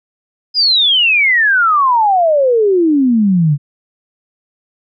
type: exponential sweep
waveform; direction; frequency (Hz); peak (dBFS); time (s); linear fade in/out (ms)
sine; down; 5050 to 138.59; -8; 0.54-3.58; 50
effects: none